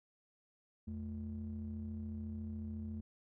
triangle ring-modulated tone, 67 Hz, C2, 42 cents sharp, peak -35 dBFS, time 0.87-3.01 s, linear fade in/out 10 ms, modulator 151 Hz, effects none

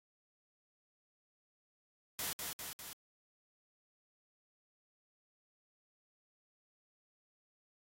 white noise with echo, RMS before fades -39 dBFS, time 2.19-2.33 s, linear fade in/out 0 ms, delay 200 ms, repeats 3, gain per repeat -3 dB, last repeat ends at 2.93 s, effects AAC 48 kbps

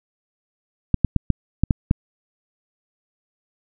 clicks, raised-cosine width 5 ms, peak -3 dBFS, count 7, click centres 0.943 / 1.047 / 1.163 / 1.303 / 1.636 / 1.708 / 1.911 s, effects none

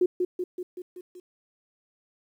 sine tone with echo, 361.1 Hz, F#4, 42 cents flat, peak -18 dBFS, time 0.01-0.06 s, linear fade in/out 5 ms, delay 190 ms, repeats 6, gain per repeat -4 dB, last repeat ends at 1.2 s, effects 10-bit

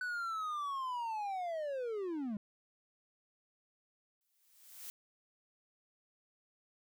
triangle linear sweep, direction down, 1500 to 196 Hz, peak -34 dBFS, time 0.01-2.37 s, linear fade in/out 2 ms
blue noise with exponential growth, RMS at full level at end -45 dBFS, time 4.21-4.9 s, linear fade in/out 0 ms, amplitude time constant 150 ms
effects none

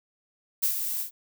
violet noise with ADSR envelope, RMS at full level -23 dBFS, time 0.62-1.11 s, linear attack 17 ms, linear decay 96 ms, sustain -7 dB, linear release 110 ms, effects none

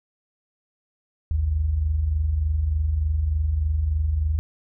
sine tone pair together, 54.35 / 77.7 Hz, A1 / D#2, -21 / -2 cents, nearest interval tritone, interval 619 cents, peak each -28 / -20 dBFS, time 1.31-4.39 s, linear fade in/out 0 ms, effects none

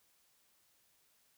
silence, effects white hiss -72 dBFS RMS until 1.37 s

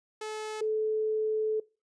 sawtooth / sine tone pair in turn, 431.4 / 433.8 Hz, A4 / A4, -34 / -25 cents, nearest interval unison, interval 9 cents, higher second, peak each -31 / -26 dBFS, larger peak second, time 0.21-0.61 / 0.61-1.6 s, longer second, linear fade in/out 5 ms, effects noise-tail reverb RT60 0.3 s tail -22 dB re dry + resampled to 22050 Hz

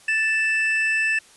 triangle tone pair together, 1760 / 2641 Hz, A6 / E7, 0 / +3 cents, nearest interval perfect fifth, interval 703 cents, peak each -20 dBFS, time 0.08-1.19 s, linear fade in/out 5 ms, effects white hiss -51 dBFS RMS until 1.36 s + resampled to 24000 Hz

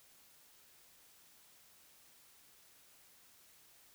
silence, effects white hiss -64 dBFS RMS until 3.94 s

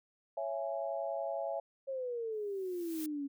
sine chord, C# minor, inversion none, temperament just, 554.4 / 665.2 / 831.5 Hz, C#5 / E5 / G#5, 0 / +16 / +2 cents, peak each -38 / -37 / -42 dBFS, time 0.37-1.6 s, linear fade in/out 5 ms
sine exponential sweep, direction down, 547 to 275.3 Hz, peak -35 dBFS, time 1.87-3.28 s, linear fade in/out 20 ms
blue noise with exponential growth, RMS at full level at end -43 dBFS, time 2.32-3.06 s, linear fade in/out 1 ms, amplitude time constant 160 ms
effects none

